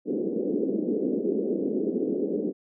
white band-pass noise, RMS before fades -27 dBFS, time 0.05-2.53 s, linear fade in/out 50 ms, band 200 to 460 Hz, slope 48 dB/octave, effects none

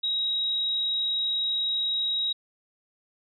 sine tone, 3816 Hz, A#7, 40 cents sharp, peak -24 dBFS, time 0.03-2.33 s, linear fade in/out 10 ms, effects none

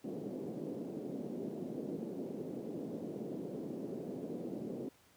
pink band-pass noise, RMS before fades -42 dBFS, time 0.04-4.89 s, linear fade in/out 5 ms, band 190 to 470 Hz, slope 24 dB/octave, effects pink hiss -66 dBFS RMS until 5.16 s + high-pass 80 Hz 12 dB/octave

